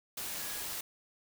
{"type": "tone in noise", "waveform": "sine", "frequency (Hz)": 1665, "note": "G#6", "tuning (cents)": 4, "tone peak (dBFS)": -50, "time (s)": [0.4, 0.63], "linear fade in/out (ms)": 5, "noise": "white", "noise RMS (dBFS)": -39, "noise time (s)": [0.17, 0.81], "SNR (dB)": -14, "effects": []}